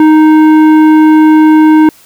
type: tone with tanh clipping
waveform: sine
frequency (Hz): 310.8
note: D#4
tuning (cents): -2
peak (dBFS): -3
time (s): 0-1.89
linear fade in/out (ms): 2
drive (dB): 12
effects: white hiss -41 dBFS RMS until 2.05 s

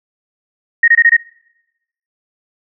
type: tone bursts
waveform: sine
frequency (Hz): 1864.7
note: A#6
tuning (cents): 0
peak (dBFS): -5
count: 5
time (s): 0.83-1.167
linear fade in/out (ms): 5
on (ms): 49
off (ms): 23
effects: noise-tail reverb RT60 0.9 s tail -24 dB re dry

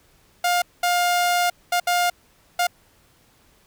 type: tone bursts at uneven times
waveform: sawtooth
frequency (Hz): 707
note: F5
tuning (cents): +21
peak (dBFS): -14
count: 5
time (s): 0.44-0.62 / 0.83-1.5 / 1.72-1.8 / 1.87-2.1 / 2.59-2.67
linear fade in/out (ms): 5
effects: pink hiss -58 dBFS RMS until 3.66 s

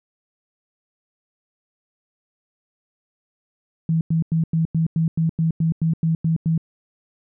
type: tone bursts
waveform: sine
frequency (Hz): 162.6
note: E3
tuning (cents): -23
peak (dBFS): -16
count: 13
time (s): 3.89-6.578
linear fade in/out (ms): 2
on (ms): 120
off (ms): 94
effects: none

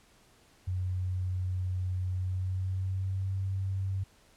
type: tone with pitch glide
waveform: sine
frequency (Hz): 91.9 to 96.02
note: F#2 to G2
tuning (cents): -11 to -35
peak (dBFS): -29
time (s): 0.67-4.04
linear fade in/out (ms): 10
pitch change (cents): +76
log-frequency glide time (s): 2.14-3.32
effects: pink hiss -62 dBFS RMS until 4.36 s + low-pass 11000 Hz 12 dB/octave

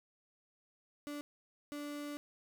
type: tone bursts at uneven times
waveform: 35% pulse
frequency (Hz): 291.7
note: D4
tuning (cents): -12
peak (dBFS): -39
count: 2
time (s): 1.07-1.21 / 1.72-2.17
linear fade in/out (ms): 0
effects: none

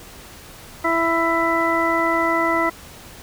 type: harmonic tone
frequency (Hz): 331.9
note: E4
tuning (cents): +12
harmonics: 1 / 2 / 3 / 4 / 6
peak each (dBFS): -23 / -23 / -23 / -23 / -23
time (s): 0.84-2.7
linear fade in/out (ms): 10
effects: pink hiss -41 dBFS RMS until 3.22 s

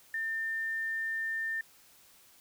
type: tone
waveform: sine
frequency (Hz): 1800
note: A6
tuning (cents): +39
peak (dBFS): -31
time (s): 0.14-1.61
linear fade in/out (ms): 2
effects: white hiss -60 dBFS RMS until 2.4 s

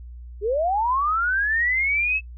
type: linear sweep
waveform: sine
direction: up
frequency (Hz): 384.4 to 2622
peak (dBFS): -19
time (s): 0.41-2.21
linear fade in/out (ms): 50
effects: noise-tail reverb RT60 0.1 s tail -22 dB re dry + added 60 Hz sine -36 dBFS peak until 2.37 s

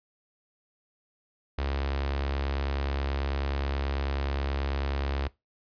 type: tone with notch filter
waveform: sawtooth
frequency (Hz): 69.3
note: C#2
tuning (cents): 0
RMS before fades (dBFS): -30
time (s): 1.58-5.28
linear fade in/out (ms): 5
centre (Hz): 170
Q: 0.89
effects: noise-tail reverb RT60 0.2 s tail -20 dB re dry + resampled to 11025 Hz

